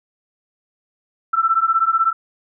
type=beating tone pair; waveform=sine; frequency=1326 / 1342 Hz; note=E6 / E6; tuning=+10 / +31 cents; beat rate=16 Hz; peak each=-17 dBFS; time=1.33-2.13 s; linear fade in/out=10 ms; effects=none